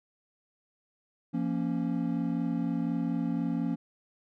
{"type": "chord", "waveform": "triangle", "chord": "Bb minor", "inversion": "second", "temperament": "equal with one note detuned", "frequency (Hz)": [171.42, 233.1, 277.2], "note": ["F3", "Bb3", "Db4"], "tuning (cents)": [-32, 0, 0], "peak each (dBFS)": -30, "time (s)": [1.33, 3.76], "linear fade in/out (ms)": 20, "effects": []}